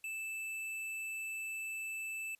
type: tone with tanh clipping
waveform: sine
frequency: 2637 Hz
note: E7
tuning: in tune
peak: -40 dBFS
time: 0.04-2.35 s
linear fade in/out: 2 ms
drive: 15 dB
effects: white hiss -73 dBFS RMS until 2.39 s + resampled to 32000 Hz